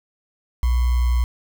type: tone with sample-and-hold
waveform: sine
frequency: 60.7 Hz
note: B1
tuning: 29 cents flat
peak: -15 dBFS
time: 0.63-1.24 s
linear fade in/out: 0 ms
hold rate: 1050 Hz
effects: none